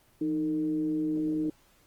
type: tone with frequency modulation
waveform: sine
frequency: 309.7 Hz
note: D#4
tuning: 8 cents flat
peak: -26 dBFS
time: 0.21-1.5 s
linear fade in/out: 5 ms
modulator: 143 Hz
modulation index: 0.39
effects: pink hiss -63 dBFS RMS until 1.86 s + Opus 24 kbps